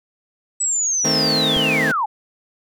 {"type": "linear sweep", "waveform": "sine", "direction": "down", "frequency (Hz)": [7960, 787], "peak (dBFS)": -17, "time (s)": [0.6, 2.06], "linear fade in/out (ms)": 10}
{"type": "chord", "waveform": "20% pulse", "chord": "A diminished", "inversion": "second", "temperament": "equal with one note detuned", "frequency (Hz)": [156.92, 220, 261.6], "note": ["Eb3", "A3", "C4"], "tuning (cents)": [15, 0, 0], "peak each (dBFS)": -19, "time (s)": [1.04, 1.92], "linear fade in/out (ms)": 10}
{"type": "click", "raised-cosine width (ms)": 5, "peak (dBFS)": -17, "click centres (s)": 1.566}
{"effects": []}